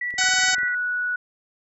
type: tone with tremolo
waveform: sine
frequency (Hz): 1953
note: B6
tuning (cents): -20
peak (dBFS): -24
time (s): 0.01-0.75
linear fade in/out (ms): 5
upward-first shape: square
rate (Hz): 5.2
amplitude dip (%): 40
type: click train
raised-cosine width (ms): 2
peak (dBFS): -31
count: 11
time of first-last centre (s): 0.14-0.633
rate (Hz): 20.3
type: harmonic tone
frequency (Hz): 749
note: F#5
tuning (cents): +21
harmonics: 1 / 2 / 3 / 4 / 5 / 6 / 7 / 8 / 9 / 10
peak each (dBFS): -29 / -29 / -29 / -29 / -29 / -29 / -29 / -29 / -29 / -29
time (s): 0.18-0.55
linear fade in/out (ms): 5
type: tone with pitch glide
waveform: sine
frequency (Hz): 1480 to 1470.6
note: F#6 to F#6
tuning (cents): 0 to -11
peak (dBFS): -22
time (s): 0.21-1.16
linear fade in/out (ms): 5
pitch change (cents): -11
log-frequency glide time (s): 0.65-0.72
effects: none